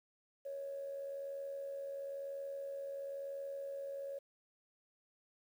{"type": "tone with amplitude modulation", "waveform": "sine", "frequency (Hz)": 554, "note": "C#5", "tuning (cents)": -1, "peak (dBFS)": -38, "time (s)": [0.45, 4.19], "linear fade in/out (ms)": 10, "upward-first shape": "sine", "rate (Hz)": 81, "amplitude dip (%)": 45, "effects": ["tanh soft clip ceiling -34 dBFS", "11-bit"]}